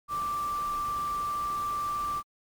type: tone in noise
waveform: sine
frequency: 1174.7 Hz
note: D6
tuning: in tune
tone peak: -28 dBFS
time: 0.08-2.23 s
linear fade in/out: 50 ms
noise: pink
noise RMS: -44 dBFS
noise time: 0.08-2.23 s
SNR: +13 dB
effects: MP3 96 kbps